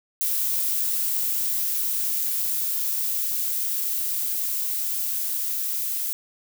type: noise with level ramp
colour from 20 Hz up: violet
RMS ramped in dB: -24 to -27 dBFS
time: 0.21-6.13 s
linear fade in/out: 0 ms
effects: none

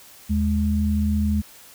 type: tone pair together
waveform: sine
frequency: 78.29 / 209 Hz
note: D#2 / G#3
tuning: +11 / +11 cents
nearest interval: octave + perfect fourth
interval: 1700 cents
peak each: -21 dBFS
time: 0.29-1.42 s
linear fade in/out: 20 ms
effects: white hiss -47 dBFS RMS until 1.74 s

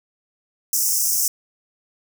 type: high-pass noise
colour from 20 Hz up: pink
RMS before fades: -20 dBFS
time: 0.73-1.28 s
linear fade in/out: 2 ms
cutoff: 5300 Hz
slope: 96 dB/octave
effects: none

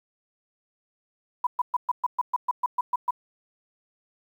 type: tone bursts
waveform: sine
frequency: 986 Hz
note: B5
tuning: 3 cents flat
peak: -20 dBFS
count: 12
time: 1.44-3.108 s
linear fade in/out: 5 ms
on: 29 ms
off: 120 ms
effects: 9-bit

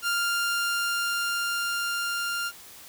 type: tone with level ramp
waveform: sawtooth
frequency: 1397 Hz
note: F6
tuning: in tune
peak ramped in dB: -20 to -24 dBFS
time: 0.02-2.52 s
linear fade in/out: 50 ms
effects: white hiss -47 dBFS RMS until 2.88 s

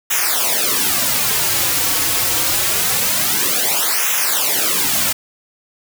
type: noise with flanger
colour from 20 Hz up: white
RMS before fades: -17 dBFS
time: 0.1-5.13 s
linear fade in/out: 10 ms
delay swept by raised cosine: 0.22 to 5.02 ms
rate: 0.25 Hz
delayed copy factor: -1
effects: none

